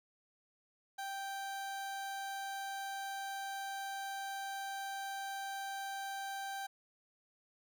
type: tone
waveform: 30% pulse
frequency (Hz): 784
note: G5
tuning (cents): 0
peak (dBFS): -37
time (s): 0.98-6.67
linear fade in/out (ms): 10
effects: none